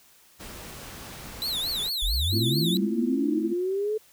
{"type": "noise", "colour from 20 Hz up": "pink", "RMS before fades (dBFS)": -41, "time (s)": [0.39, 1.9], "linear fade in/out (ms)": 20}
{"type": "tone with vibrato", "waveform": "45% pulse", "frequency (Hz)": 3903, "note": "B7", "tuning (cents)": -21, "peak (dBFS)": -26, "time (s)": [1.42, 2.77], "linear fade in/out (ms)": 0, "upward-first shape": "triangle", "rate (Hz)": 4.5, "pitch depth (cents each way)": 250}
{"type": "linear sweep", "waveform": "sine", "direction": "up", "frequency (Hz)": [34.39, 438], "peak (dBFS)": -24, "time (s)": [2.02, 3.98], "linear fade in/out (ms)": 10}
{"type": "chord", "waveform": "sine", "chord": "F major seventh", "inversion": "first", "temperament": "equal", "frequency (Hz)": [220, 261.6, 329.6, 349.2], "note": ["A3", "C4", "E4", "F4"], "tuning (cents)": [0, 0, 0, 0], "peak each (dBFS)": [-30, -34, -30, -32], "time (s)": [2.32, 3.54], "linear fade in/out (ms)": 20}
{"effects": ["white hiss -57 dBFS RMS until 4.12 s"]}